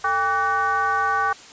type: tone with frequency modulation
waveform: sine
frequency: 1150 Hz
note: D6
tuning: 37 cents flat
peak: -18 dBFS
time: 0.04-1.33 s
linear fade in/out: 5 ms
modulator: 353 Hz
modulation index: 1.2
effects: white hiss -43 dBFS RMS until 1.52 s + resampled to 16000 Hz